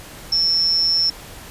sine tone with amplitude modulation, 5400 Hz, E8, 41 cents sharp, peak -12 dBFS, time 0.32-1.1 s, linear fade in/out 5 ms, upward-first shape sine, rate 170 Hz, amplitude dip 60%, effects pink hiss -38 dBFS RMS until 1.5 s + resampled to 32000 Hz

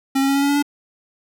square tone with pitch steps, 270 / 273 / 276 / 279 / 282.1 / 285.2 / 288.4 Hz, C#4 / C#4 / C#4 / C#4 / C#4 / C#4 / D4, -45 / -26 / -7 / +11 / +30 / +49 / -31 cents, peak -16 dBFS, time 0.15-0.626 s, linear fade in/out 10 ms, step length 68 ms, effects none

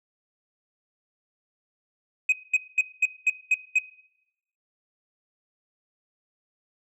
sine tone bursts, 2519 Hz, D#7, 21 cents sharp, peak -14 dBFS, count 7, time 2.29-3.788 s, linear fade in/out 5 ms, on 34 ms, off 210 ms, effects noise-tail reverb RT60 0.8 s tail -21 dB re dry + tanh soft clip ceiling -16 dBFS

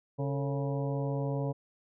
harmonic tone with a mistuned harmonic, 138.59 Hz, C#3, in tune, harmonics 1 / 2 / 3 / 4 / 5 / 6 / 7, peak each -31 / -38 / -38 / -38 / -45 / -48 / -46 dBFS, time 0.18-1.53 s, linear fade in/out 20 ms, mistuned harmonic 3, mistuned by +100 cents, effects none

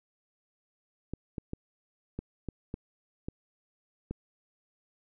clicks, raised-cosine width 3 ms, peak -22 dBFS, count 8, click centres 1.136 / 1.382 / 1.534 / 2.19 / 2.487 / 2.741 / 3.285 / 4.11 s, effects none

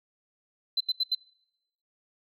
sine tone bursts, 4049 Hz, B7, 42 cents sharp, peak -22 dBFS, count 4, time 0.77-1.15 s, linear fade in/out 5 ms, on 35 ms, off 80 ms, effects noise-tail reverb RT60 0.9 s tail -26 dB re dry + tanh soft clip ceiling -18 dBFS

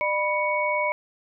sine tone cluster, 602 / 984 / 2233 Hz, D5 / B5 / C#7, +43 / -7 / +12 cents, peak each -26 dBFS, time 0.01-0.92 s, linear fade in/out 0 ms, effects none

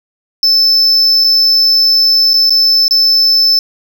triangle tone with dropouts, 5270 Hz, E8, 1 cent flat, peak -5 dBFS, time 0.43-3.59 s, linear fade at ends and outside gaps 1 ms, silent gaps 1.24-1.244 / 2.334-2.34 / 2.496-2.505 / 2.881-2.909 s, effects none

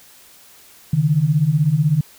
sine beating tone pair, 139.8 / 155.8 Hz, C#3 / D#3, +15 / +3 cents, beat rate 16 Hz, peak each -18 / -15 dBFS, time 0.93-2.01 s, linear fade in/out 5 ms, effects white hiss -47 dBFS RMS until 2.18 s

